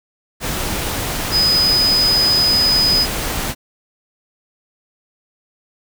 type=tone in noise; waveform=sine; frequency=5000 Hz; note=D#8; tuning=8 cents sharp; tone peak=-12 dBFS; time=1.31-3.07 s; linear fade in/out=50 ms; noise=pink; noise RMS=-22 dBFS; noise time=0.4-3.55 s; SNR=+7 dB; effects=none